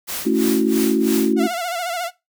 white noise with tremolo, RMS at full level -26 dBFS, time 0.07-1.34 s, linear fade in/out 20 ms, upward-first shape sine, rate 3 Hz, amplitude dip 90%
sine chord, F# minor seventh, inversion first, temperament equal, 220 / 277.2 / 329.6 / 370 Hz, A3 / C#4 / E4 / F#4, 0 / 0 / 0 / 0 cents, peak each -20 dBFS, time 0.25-1.48 s, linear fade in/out 20 ms
sawtooth tone with vibrato, 698.5 Hz, F5, in tune, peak -19 dBFS, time 1.36-2.11 s, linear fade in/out 50 ms, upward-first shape sine, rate 14 Hz, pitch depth 83 cents each way
effects noise-tail reverb RT60 0.2 s tail -18 dB re dry

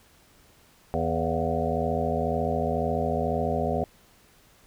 harmonic tone with a mistuned harmonic, 82 Hz, E2, 9 cents flat, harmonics 1 / 2 / 3 / 5 / 6 / 7 / 8 / 9, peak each -32 / -32 / -32 / -32 / -32 / -32 / -32 / -32 dBFS, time 0.94-3.84 s, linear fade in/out 0 ms, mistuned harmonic 8, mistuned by +72 cents, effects pink hiss -58 dBFS RMS until 4.66 s

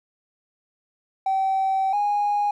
triangle tone pair in turn, 770 / 823.5 Hz, G5 / G#5, -31 / -15 cents, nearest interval minor second, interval 116 cents, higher second, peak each -16 dBFS, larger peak neither, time 1.26-1.93 / 1.93-2.51 s, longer first, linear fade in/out 5 ms, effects tanh soft clip ceiling -16 dBFS

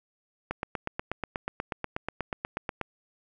click train, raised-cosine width 0.5 ms, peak -15 dBFS, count 20, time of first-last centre 0.51-2.813 s, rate 8.25 Hz, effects none

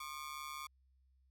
sawtooth ring-modulated tone, 1142 Hz, D6, 49 cents flat, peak -37 dBFS, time 0-0.67 s, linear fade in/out 5 ms, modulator 72.2 Hz, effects added 65 Hz sine -68 dBFS peak until 1.3 s

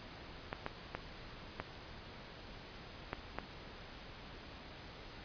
clicks, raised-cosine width 0.5 ms, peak -22 dBFS, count 6, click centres 0.529 / 0.664 / 0.95 / 1.6 / 3.131 / 3.386 s, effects pink hiss -51 dBFS RMS until 5.24 s + resampled to 11025 Hz

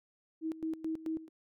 sine tone with tremolo, 320 Hz, D#4, 49 cents sharp, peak -32 dBFS, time 0.41-1.29 s, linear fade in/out 50 ms, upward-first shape square, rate 4.6 Hz, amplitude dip 80%, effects none

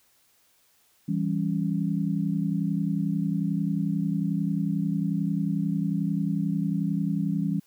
sine chord, C# diminished, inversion first, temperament equal, 164.81 / 196 / 277.2 Hz, E3 / G3 / C#4, 0 / 0 / 0 cents, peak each -27 / -27 / -31 dBFS, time 1.08-7.6 s, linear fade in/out 10 ms, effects white hiss -64 dBFS RMS until 7.66 s

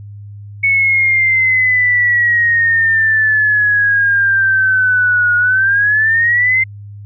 sine exponential two-way sweep, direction down then up, 2217 to 1442 to 2095 Hz, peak -9 dBFS, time 0.63-6.64 s, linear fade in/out 10 ms, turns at 5.36 s, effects added 102 Hz sine -29 dBFS peak until 7.05 s

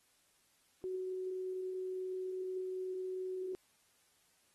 sine tone, 372.1 Hz, F#4, 10 cents sharp, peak -37 dBFS, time 0.84-3.55 s, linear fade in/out 0 ms, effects white hiss -72 dBFS RMS until 4.54 s + AAC 32 kbps

